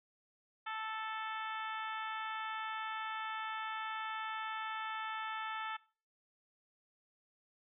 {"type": "harmonic tone", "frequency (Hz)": 439.4, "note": "A4", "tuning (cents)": -2, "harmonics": [2, 3, 4, 5, 6, 7, 8], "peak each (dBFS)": [-43, -42, -45, -50, -52, -53, -54], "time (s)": [0.66, 5.77], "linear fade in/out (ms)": 10, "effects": ["noise-tail reverb RT60 0.4 s tail -22 dB re dry"]}